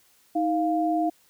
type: tone pair together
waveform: sine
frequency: 315.9 / 699 Hz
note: D#4 / F5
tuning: +26 / +1 cents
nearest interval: octave + major second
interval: 1375 cents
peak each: -24 dBFS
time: 0.35-1.1 s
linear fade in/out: 10 ms
effects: white hiss -61 dBFS RMS until 1.29 s